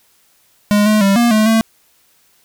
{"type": "tone with pitch steps", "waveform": "square", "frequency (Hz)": [206.9, 213.5, 196.9, 237.2, 215.8, 223.7], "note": ["G#3", "G#3", "G3", "A#3", "A3", "A3"], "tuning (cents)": [-6, 48, 8, 30, -33, 29], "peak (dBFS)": -10, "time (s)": [0.71, 1.61], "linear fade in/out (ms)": 0, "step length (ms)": 150, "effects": ["white hiss -55 dBFS RMS until 2.44 s"]}